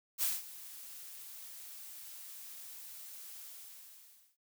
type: noise with ADSR envelope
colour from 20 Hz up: blue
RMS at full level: -31 dBFS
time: 0.18-4.37 s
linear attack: 47 ms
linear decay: 190 ms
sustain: -18 dB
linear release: 950 ms
effects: none